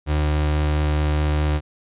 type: tone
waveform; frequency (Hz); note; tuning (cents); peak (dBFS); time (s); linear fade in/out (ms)
35% pulse; 75.4; D2; +46; -16; 0.06-1.61; 50
effects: resampled to 8000 Hz